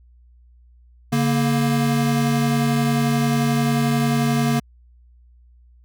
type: tone pair together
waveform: square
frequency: 142.6 / 233.9 Hz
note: C#3 / A#3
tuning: +49 / +6 cents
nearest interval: major sixth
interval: 857 cents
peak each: -21 / -20 dBFS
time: 1.12-4.6 s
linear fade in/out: 10 ms
effects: added 60 Hz sine -48 dBFS peak until 5.84 s